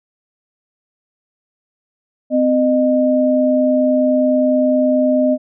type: tone pair together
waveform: sine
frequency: 257.4 / 613 Hz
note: C4 / D#5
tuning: -28 / -26 cents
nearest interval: octave + minor third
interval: 1502 cents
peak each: -14 dBFS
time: 2.3-5.38 s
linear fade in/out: 50 ms
effects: none